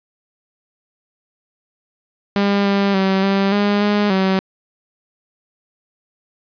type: tone with pitch steps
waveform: sawtooth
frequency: 200.7 / 198.9 / 191.8 / 196.2 / 204.3 / 206.6 / 190.4 Hz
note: G3 / G3 / G3 / G3 / G#3 / G#3 / F#3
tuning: +41 / +25 / -37 / +2 / -28 / -9 / +50 cents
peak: -10 dBFS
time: 2.36-4.39 s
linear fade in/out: 0 ms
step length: 290 ms
effects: resampled to 11025 Hz + 8-bit